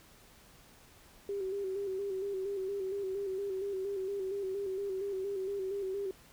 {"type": "tone with vibrato", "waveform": "sine", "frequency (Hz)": 389.8, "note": "G4", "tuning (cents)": -10, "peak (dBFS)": -33, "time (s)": [1.29, 6.11], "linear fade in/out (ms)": 2, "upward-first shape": "square", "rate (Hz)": 4.3, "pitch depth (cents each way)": 48, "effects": ["pink hiss -59 dBFS RMS until 6.32 s"]}